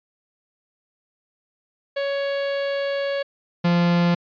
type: tone pair in turn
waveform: 45% pulse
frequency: 558 / 173.34 Hz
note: C#5 / F3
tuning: +11 / -13 cents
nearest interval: octave + minor sixth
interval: 2024 cents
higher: first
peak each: -22 / -16 dBFS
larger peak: second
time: 1.96-3.23 / 3.64-4.15 s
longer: first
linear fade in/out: 10 ms
effects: resampled to 11025 Hz